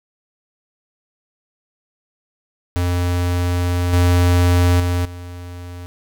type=tone with level steps; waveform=square; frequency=88.4 Hz; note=F2; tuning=22 cents sharp; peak=-17 / -12 / -17 / -31 dBFS; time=2.76-5.86 s; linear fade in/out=0 ms; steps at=3.93 / 4.8 / 5.05 s; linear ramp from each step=2 ms; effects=none